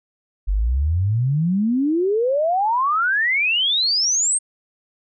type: exponential sweep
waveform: sine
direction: up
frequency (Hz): 44.98 to 8700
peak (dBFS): -16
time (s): 0.47-4.39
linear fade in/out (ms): 20
effects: none